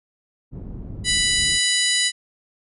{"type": "low-pass noise", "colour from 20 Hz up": "pink", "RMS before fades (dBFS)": -33, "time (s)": [0.51, 1.6], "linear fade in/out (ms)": 50, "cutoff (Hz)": 230, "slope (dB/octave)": 12}
{"type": "harmonic tone", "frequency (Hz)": 987.8, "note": "B5", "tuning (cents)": 0, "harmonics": [2, 3, 4, 5, 6, 7, 8, 9, 10], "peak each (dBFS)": [-24, -25, -23, -26, -37, -25, -36, -28, -29], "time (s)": [1.04, 2.12], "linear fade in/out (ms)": 50}
{"effects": []}